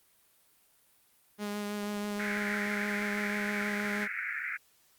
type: tone with vibrato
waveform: sawtooth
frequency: 206.4 Hz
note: G#3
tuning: 10 cents flat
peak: -29 dBFS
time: 1.38-4.08 s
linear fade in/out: 50 ms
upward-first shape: triangle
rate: 6.2 Hz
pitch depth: 16 cents each way
type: band-pass noise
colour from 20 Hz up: white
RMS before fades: -36 dBFS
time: 2.19-4.57 s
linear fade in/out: 5 ms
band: 1400 to 2300 Hz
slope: 96 dB/octave
effects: white hiss -66 dBFS RMS until 4.98 s + Opus 32 kbps